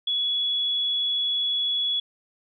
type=tone; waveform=sine; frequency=3383 Hz; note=G#7; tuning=31 cents sharp; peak=-22 dBFS; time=0.07-2 s; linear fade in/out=5 ms; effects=none